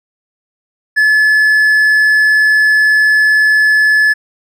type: tone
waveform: triangle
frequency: 1721 Hz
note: A6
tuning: 39 cents flat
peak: -5 dBFS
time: 0.96-4.14 s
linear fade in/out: 20 ms
effects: none